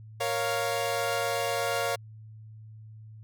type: chord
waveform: sawtooth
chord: Bb minor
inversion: none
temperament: equal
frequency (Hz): 466.2 / 554.4 / 698.5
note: Bb4 / Db5 / F5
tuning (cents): 0 / 0 / 0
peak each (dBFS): -29 / -27 / -27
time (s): 0.2-1.96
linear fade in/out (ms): 10
effects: added 109 Hz sine -44 dBFS peak until 3.23 s